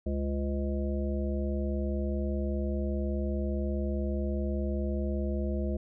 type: harmonic tone with a mistuned harmonic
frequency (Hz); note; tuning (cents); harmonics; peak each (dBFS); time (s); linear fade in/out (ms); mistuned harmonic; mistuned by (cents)
69.3; C#2; 0; 1 / 3 / 5 / 7 / 9; -30 / -34 / -37 / -41 / -40; 0.06-5.77; 5; 7; +82
effects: none